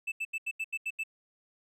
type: tone bursts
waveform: triangle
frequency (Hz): 2637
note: E7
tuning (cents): 0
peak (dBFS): -29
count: 8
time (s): 0.07-1.037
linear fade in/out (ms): 10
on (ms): 50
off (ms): 81
effects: none